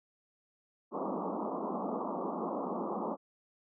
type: band-pass noise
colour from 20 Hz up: pink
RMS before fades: -36 dBFS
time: 0.91-3.17 s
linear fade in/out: 50 ms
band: 180 to 1200 Hz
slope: 96 dB/octave
effects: none